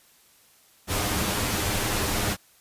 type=noise with comb filter; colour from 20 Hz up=pink; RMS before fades=-26 dBFS; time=0.87-2.37 s; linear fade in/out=50 ms; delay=9.8 ms; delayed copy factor=+0.5; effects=white hiss -58 dBFS RMS until 2.6 s + resampled to 32000 Hz